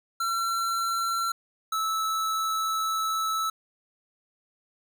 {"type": "tone pair in turn", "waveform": "square", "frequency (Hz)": [1355, 1308.5], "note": ["E6", "E6"], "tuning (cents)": [47, -13], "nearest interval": "minor second", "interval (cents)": 60, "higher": "first", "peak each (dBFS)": -26, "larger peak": "neither", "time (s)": [[0.2, 1.32], [1.72, 3.5]], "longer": "second", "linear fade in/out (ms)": 5, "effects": []}